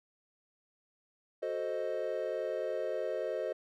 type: chord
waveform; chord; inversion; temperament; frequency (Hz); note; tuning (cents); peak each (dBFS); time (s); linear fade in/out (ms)
triangle; F# diminished seventh; none; equal; 370 / 440 / 523.3 / 622.3; F#4 / A4 / C5 / Eb5; 0 / 0 / 0 / 0; -39 / -37 / -35 / -35; 1.42-3.53; 10
effects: none